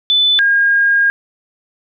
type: tone pair in turn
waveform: sine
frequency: 3500 / 1622.5 Hz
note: A7 / G#6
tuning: -10 / -41 cents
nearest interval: octave + minor second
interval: 1331 cents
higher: first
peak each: -9 dBFS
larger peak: neither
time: 0.1-0.39 / 0.39-1.1 s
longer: second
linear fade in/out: 0 ms
effects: none